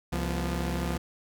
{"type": "tone cluster", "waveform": "sawtooth", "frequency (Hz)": [66.8, 173.7, 243.7], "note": ["C2", "F3", "B3"], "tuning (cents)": [36, -9, -23], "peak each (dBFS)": [-27, -28, -33], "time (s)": [0.12, 0.98], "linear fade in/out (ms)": 10, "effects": []}